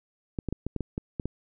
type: clicks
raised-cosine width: 3 ms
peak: -17 dBFS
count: 9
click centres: 0.388 / 0.487 / 0.526 / 0.666 / 0.763 / 0.807 / 0.979 / 1.198 / 1.256 s
effects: none